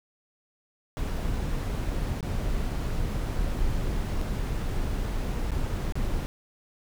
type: noise with dropouts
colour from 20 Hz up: brown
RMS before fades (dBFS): -28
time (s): 0.97-6.26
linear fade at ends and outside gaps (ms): 0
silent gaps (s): 2.207-2.228 / 4.214-4.219 / 5.508-5.517 / 5.923-5.955
effects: none